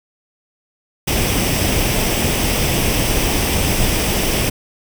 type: noise with comb filter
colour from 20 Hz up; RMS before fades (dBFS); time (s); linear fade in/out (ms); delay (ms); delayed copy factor
pink; -17; 1.07-4.5; 10; 0.36; +0.5
effects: none